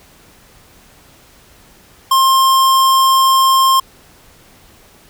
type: tone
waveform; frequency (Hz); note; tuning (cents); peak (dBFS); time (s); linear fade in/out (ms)
square; 1061; C6; +24; -9; 2.11-3.8; 5
effects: pink hiss -46 dBFS RMS until 5.09 s